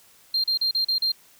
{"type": "tone bursts", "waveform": "sine", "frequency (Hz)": 4186, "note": "C8", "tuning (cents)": 0, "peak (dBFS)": -18, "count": 6, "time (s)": [0.34, 1.119], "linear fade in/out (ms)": 5, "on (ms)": 99, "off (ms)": 37, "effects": ["tanh soft clip ceiling -18 dBFS", "white hiss -55 dBFS RMS until 1.39 s"]}